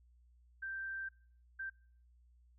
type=tone bursts at uneven times; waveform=sine; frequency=1568 Hz; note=G6; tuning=in tune; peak=-39 dBFS; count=2; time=0.62-1.09 / 1.59-1.7 s; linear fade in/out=10 ms; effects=noise-tail reverb RT60 0.5 s tail -23 dB re dry + added 60 Hz sine -63 dBFS peak until 2.58 s